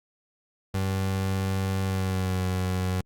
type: tone with pitch glide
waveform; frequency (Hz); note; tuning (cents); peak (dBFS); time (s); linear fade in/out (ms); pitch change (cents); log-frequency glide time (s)
30% pulse; 95.9 to 92.42; G2 to F#2; -37 to -1; -22; 0.74-3.01; 5; -64; 1.83-2.44
effects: Opus 48 kbps